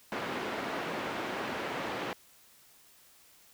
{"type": "band-pass noise", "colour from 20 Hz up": "pink", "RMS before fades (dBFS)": -36, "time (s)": [0.12, 2.13], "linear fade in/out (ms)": 0, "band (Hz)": [260, 2400], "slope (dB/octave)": 12, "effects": ["white hiss -60 dBFS RMS until 3.53 s"]}